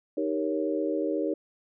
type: chord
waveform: sine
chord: Eb dominant seventh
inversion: none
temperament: equal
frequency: 311.1 / 392 / 466.2 / 554.4 Hz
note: Eb4 / G4 / Bb4 / Db5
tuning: 0 / 0 / 0 / 0 cents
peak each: -29 / -32 / -32 / -32 dBFS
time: 0.17-1.34 s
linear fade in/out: 5 ms
effects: none